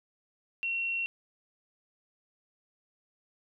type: tone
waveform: sine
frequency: 2729 Hz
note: F7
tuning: 41 cents flat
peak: -29 dBFS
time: 0.63-1.06 s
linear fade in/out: 0 ms
effects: none